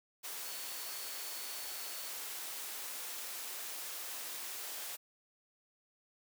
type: tone in noise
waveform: sine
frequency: 4435 Hz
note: C#8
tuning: in tune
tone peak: -51 dBFS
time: 0.44-2.1 s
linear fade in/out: 20 ms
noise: white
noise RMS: -43 dBFS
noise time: 0.23-4.97 s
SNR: -11 dB
effects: high-pass 400 Hz 12 dB/octave